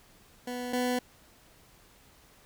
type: tone pair in turn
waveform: 20% pulse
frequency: 246.9 / 248.5 Hz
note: B3 / B3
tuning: 0 / +11 cents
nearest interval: unison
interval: 11 cents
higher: second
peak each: -29 / -22 dBFS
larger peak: second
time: 0.47-0.73 / 0.73-0.99 s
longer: neither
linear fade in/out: 5 ms
effects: pink hiss -59 dBFS RMS until 2.45 s